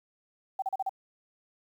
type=tone bursts; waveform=sine; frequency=770 Hz; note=G5; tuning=31 cents flat; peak=-27 dBFS; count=5; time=0.59-0.894 s; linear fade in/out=5 ms; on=32 ms; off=36 ms; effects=10-bit